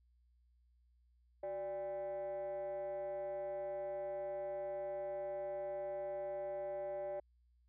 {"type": "tone with frequency modulation", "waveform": "sine", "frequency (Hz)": 587.3, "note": "D5", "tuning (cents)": 0, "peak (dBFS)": -37, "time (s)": [1.43, 7.2], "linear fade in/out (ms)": 5, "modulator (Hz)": 218, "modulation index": 0.59, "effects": ["tanh soft clip ceiling -37 dBFS", "added 60 Hz sine -68 dBFS peak until 7.68 s"]}